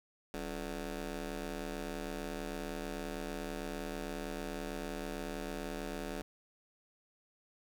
15% pulse ring-modulated tone, 155.56 Hz, D#3, in tune, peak -29 dBFS, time 0.34-6.22 s, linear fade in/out 0 ms, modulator 121 Hz, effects none

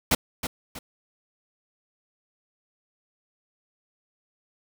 pink noise with echo, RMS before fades -20 dBFS, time 0.11-0.15 s, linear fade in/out 5 ms, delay 320 ms, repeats 2, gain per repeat -9 dB, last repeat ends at 0.79 s, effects none

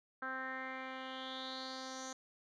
10% pulse tone with low-pass filter sweep, 261.5 Hz, C4, 1 cent flat, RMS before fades -44 dBFS, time 0.22-2.13 s, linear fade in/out 5 ms, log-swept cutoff 1500 to 6400 Hz, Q 5.5, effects none

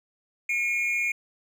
triangle tone pair together, 2176 / 2412 Hz, C#7 / D7, -33 / +46 cents, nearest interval major second, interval 179 cents, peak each -26 / -24 dBFS, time 0.49-1.12 s, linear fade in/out 5 ms, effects none

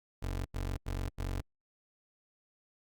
25% pulse tone bursts, 46.25 Hz, F#1, in tune, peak -30 dBFS, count 4, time 0.22-1.41 s, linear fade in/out 10 ms, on 230 ms, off 90 ms, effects Opus 48 kbps

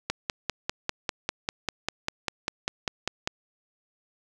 click train, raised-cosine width 0.2 ms, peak -9 dBFS, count 17, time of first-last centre 0.1-3.275 s, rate 5.04 Hz, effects none

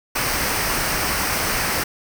pink noise with comb filter, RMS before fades -22 dBFS, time 0.15-1.84 s, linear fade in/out 10 ms, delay 0.28 ms, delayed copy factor -0.5, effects none

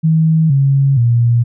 sine tone with pitch steps, 160 / 137.69 / 118.49 Hz, D#3 / C#3 / A#2, +49 / -11 / +29 cents, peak -8 dBFS, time 0.03-1.44 s, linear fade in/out 20 ms, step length 470 ms, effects none

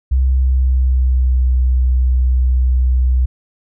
sine tone with pitch glide, 65 to 63.11 Hz, C2 to B1, -11 to +38 cents, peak -10 dBFS, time 0.11-3.26 s, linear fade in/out 10 ms, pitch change -51 cents, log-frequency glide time 0.29-1.48 s, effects none

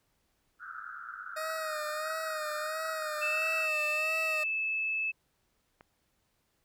white band-pass noise, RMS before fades -43 dBFS, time 0.59-3.69 s, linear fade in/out 50 ms, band 1300 to 1500 Hz, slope 96 dB/octave
20% pulse tone with vibrato, 622.3 Hz, D#5, in tune, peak -29 dBFS, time 1.36-4.44 s, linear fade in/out 10 ms, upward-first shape sine, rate 1.5 Hz, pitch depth 49 cents each way
sine tone with pitch glide, 2637 to 2613 Hz, E7 to E7, 0 to -16 cents, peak -29 dBFS, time 3.21-5.12 s, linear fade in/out 20 ms, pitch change -16 cents, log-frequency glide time 4.33-4.6 s
click, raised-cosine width 0.5 ms, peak -36 dBFS, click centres 5.809 s
effects pink hiss -75 dBFS RMS until 6.64 s

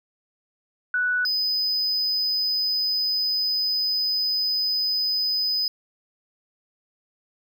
sine / triangle tone pair in turn, 1480 / 5008 Hz, F#6 / D#8, 0 / +10 cents, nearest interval octave + major sixth, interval 2110 cents, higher second, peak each -20 dBFS, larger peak neither, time 0.94-1.25 / 1.25-5.68 s, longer second, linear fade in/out 2 ms, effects none

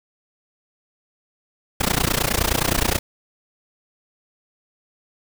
pink noise with amplitude modulation, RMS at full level -17 dBFS, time 1.8-2.99 s, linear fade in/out 10 ms, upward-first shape sine, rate 29.6 Hz, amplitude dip 95%, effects none

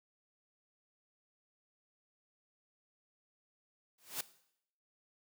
white noise with exponential growth, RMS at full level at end -34 dBFS, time 3.98-4.21 s, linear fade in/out 5 ms, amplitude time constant 49 ms, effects noise-tail reverb RT60 0.7 s tail -17 dB re dry + high-pass 150 Hz 12 dB/octave

